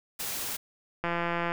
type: noise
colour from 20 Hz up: white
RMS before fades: -34 dBFS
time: 0.19-0.57 s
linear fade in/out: 10 ms
type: click train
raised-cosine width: 0.5 ms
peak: -15 dBFS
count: 83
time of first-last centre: 1.04-1.52 s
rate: 171 Hz
effects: none